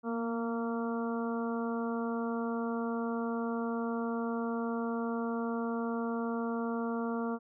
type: harmonic tone with a mistuned harmonic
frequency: 230.6 Hz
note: A#3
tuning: 19 cents flat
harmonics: 1 / 2 / 3 / 4 / 5 / 6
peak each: -33 / -37 / -42 / -44 / -43 / -45 dBFS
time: 0.03-7.39 s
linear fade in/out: 50 ms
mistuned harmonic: 1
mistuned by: +19 cents
effects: none